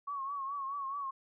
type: tone with vibrato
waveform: sine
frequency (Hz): 1108.7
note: C#6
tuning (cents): 0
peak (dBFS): -35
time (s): 0.07-1.11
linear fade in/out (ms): 10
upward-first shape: triangle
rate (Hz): 4.7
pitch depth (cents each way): 77
effects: none